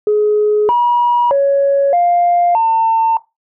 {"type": "tone with pitch steps", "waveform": "sine", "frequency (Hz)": [420.9, 962, 557, 700, 901], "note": ["G#4", "B5", "C#5", "F5", "A5"], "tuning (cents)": [23, -46, 8, 4, 41], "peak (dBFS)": -8, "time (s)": [0.07, 3.17], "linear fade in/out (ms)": 2, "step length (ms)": 620, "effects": ["noise-tail reverb RT60 0.2 s tail -18 dB re dry", "tanh soft clip ceiling -5 dBFS"]}